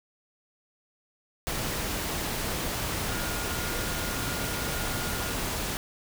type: tone in noise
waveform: sine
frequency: 1424 Hz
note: F6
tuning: 33 cents sharp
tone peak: -39 dBFS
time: 3.09-5.32 s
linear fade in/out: 0 ms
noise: pink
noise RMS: -31 dBFS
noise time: 1.47-5.77 s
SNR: -11 dB
effects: none